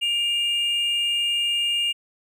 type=tone pair together; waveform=triangle; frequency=2375 / 2824 Hz; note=D7 / F7; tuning=+19 / +19 cents; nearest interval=minor third; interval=300 cents; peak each=-31 / -19 dBFS; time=0.01-1.93 s; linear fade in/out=20 ms; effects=none